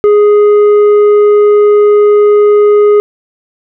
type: tone with tanh clipping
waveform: triangle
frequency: 415.3 Hz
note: G#4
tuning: in tune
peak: -4 dBFS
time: 0.04-3 s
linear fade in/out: 0 ms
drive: 10 dB
effects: none